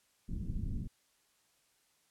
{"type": "low-pass noise", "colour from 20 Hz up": "pink", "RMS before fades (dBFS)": -37, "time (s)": [0.28, 0.88], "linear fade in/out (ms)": 20, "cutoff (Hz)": 230, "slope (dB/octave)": 24, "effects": ["white hiss -72 dBFS RMS until 2.1 s", "low-pass 11000 Hz 12 dB/octave"]}